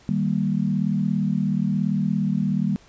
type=chord; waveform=sine; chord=Eb major; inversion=none; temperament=equal with one note detuned; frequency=154.94 / 196 / 233.1 Hz; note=Eb3 / G3 / Bb3; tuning=-7 / 0 / 0 cents; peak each=-25 / -22 / -26 dBFS; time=0.09-2.76 s; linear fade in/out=0 ms; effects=pink hiss -53 dBFS RMS until 2.88 s + resampled to 16000 Hz